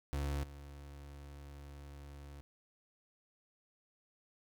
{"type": "tone with level steps", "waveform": "35% pulse", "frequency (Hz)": 71, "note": "C#2", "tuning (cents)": 42, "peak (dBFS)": [-33, -47], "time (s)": [0.13, 2.41], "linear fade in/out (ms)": 0, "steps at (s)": 0.43, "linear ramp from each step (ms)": 10, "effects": []}